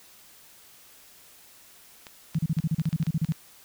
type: clicks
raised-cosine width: 0.2 ms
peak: -24 dBFS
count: 10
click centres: 2.068 / 2.346 / 2.587 / 2.797 / 2.855 / 2.929 / 3.027 / 3.067 / 3.246 / 3.321 s
type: tone bursts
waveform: sine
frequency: 160 Hz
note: D#3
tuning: 49 cents sharp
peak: -21 dBFS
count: 14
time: 2.35-3.324 s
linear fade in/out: 5 ms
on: 38 ms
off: 34 ms
effects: white hiss -53 dBFS RMS until 3.64 s